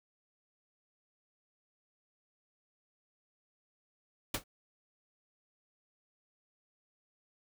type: noise with exponential decay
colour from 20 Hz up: pink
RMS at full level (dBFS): -27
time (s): 4.34-4.44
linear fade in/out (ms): 5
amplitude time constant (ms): 20
effects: none